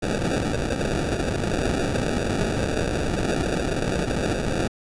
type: noise with sample-and-hold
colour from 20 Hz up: white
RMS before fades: -24 dBFS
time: 0.02-4.68 s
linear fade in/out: 10 ms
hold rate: 1050 Hz
effects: resampled to 22050 Hz